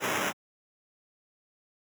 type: noise with sample-and-hold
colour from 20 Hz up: violet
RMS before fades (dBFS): -29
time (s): 0-0.33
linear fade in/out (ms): 50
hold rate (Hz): 4410
effects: high-pass 150 Hz 12 dB/octave